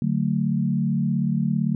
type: chord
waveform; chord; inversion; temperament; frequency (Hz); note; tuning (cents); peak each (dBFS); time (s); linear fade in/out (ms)
sine; D major; none; equal with one note detuned; 146.83 / 185 / 222.6; D3 / F#3 / A3; 0 / 0 / +20; -24; 0.02-1.75; 2
effects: none